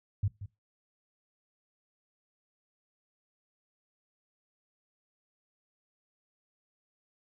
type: tone with echo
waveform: sine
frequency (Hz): 100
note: G2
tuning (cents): +35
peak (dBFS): -25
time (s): 0.23-0.28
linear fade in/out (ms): 5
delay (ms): 180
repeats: 1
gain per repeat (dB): -13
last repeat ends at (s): 0.46
effects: noise-tail reverb RT60 0.2 s tail -18 dB re dry